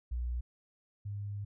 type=tone pair in turn; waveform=sine; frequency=60.4 / 101.79 Hz; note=B1 / G#2; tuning=-38 / -34 cents; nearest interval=major sixth; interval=904 cents; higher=second; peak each=-32 / -36 dBFS; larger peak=first; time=0.11-0.41 / 1.05-1.45 s; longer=second; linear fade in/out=10 ms; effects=none